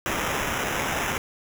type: noise with sample-and-hold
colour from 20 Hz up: white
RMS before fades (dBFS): -27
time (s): 0.06-1.18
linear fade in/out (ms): 0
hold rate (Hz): 4410
effects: none